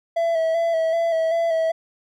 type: tone with vibrato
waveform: triangle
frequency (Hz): 659.3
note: E5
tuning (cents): 0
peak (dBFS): -16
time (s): 0.16-1.72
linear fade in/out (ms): 10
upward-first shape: square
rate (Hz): 2.6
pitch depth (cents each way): 28
effects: none